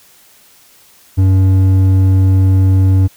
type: tone with hard clipping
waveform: sine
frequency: 94.9 Hz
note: F#2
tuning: 44 cents sharp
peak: -8 dBFS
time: 1.17-3.08 s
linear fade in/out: 20 ms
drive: 6 dB
effects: white hiss -46 dBFS RMS until 3.16 s